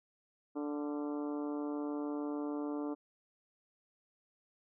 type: harmonic tone with a mistuned harmonic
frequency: 146.83 Hz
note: D3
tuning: in tune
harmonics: 2 / 3 / 4 / 5 / 6 / 7 / 8 / 9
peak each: -36 / -43 / -47 / -51 / -51 / -54 / -53 / -59 dBFS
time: 0.55-2.95 s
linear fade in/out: 20 ms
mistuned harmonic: 9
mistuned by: +62 cents
effects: none